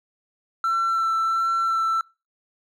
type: tone with vibrato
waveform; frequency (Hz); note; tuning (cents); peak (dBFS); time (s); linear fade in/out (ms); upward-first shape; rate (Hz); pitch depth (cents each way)
triangle; 1341; E6; +29; -17; 0.64-2.01; 2; sine; 1.4; 12
effects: noise-tail reverb RT60 0.3 s tail -26 dB re dry + tanh soft clip ceiling -14 dBFS